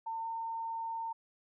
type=tone with pitch glide; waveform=sine; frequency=903 to 909.3 Hz; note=A5 to A#5; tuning=+45 to -43 cents; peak=-35 dBFS; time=0.06-1.13 s; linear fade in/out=10 ms; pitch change=+12 cents; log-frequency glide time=0.18-0.27 s; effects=none